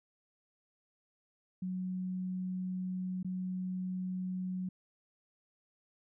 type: tone with dropouts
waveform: sine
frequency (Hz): 184.4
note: F#3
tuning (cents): -6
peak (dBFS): -34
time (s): 1.62-4.69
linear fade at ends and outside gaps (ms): 5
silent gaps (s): 3.23-3.246
effects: none